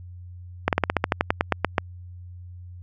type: slowing click train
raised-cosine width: 0.5 ms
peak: -3 dBFS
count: 14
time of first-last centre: 0.68-1.782 s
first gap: 48 ms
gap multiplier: 1.09
effects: added 89 Hz sine -38 dBFS peak until 2.82 s